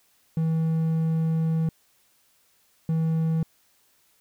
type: tone bursts at uneven times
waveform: triangle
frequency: 161.5 Hz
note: E3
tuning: 35 cents flat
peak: -19 dBFS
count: 2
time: 0.37-1.69 / 2.89-3.43 s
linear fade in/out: 2 ms
effects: white hiss -64 dBFS RMS until 4.2 s